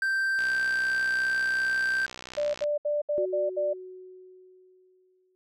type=tone; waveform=triangle; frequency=1566 Hz; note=G6; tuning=2 cents flat; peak=-22 dBFS; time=0.02-2.06 s; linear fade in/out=2 ms
type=click train; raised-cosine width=0.2 ms; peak=-22 dBFS; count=142; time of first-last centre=0.39-2.639 s; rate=62.7 Hz
type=tone bursts; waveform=sine; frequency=590 Hz; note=D5; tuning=8 cents sharp; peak=-24 dBFS; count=6; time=2.37-3.735 s; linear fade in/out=10 ms; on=170 ms; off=69 ms
type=tone with exponential decay; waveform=sine; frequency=370 Hz; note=F#4; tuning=in tune; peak=-27 dBFS; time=3.18-5.35 s; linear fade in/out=0 ms; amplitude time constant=470 ms
effects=none